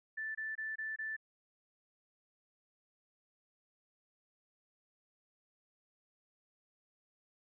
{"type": "tone bursts", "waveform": "sine", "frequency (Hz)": 1760, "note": "A6", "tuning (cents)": 0, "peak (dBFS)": -37, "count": 5, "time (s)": [0.17, 1.166], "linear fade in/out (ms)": 10, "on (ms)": 180, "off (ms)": 24, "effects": []}